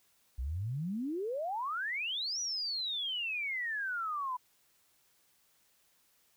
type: exponential two-way sweep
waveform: sine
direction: up then down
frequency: 58.27 to 5920 to 979 Hz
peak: -33 dBFS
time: 0.38-4.37 s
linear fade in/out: 10 ms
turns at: 2.4 s
effects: white hiss -70 dBFS RMS until 6.36 s